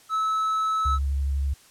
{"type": "tone", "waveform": "triangle", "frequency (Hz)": 1300, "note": "E6", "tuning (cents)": -24, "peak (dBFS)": -20, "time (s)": [0.09, 0.99], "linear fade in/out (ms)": 50}
{"type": "tone with vibrato", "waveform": "sine", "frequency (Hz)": 69.3, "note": "C#2", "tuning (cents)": 0, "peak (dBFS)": -22, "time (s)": [0.85, 1.54], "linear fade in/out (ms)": 10, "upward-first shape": "triangle", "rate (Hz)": 12, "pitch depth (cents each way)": 25}
{"effects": ["white hiss -54 dBFS RMS until 1.7 s", "low-pass 11000 Hz 12 dB/octave"]}